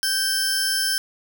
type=tone pair together; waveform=sawtooth; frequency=1568 / 5274 Hz; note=G6 / E8; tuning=0 / 0 cents; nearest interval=octave + major sixth; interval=2100 cents; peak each=-20 / -20 dBFS; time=0.03-0.98 s; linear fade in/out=0 ms; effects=none